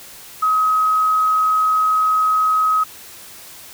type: tone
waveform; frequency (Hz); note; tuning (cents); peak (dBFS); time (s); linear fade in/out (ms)
sine; 1269; D#6; +34; -13; 0.42-2.84; 10
effects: white hiss -39 dBFS RMS until 3.73 s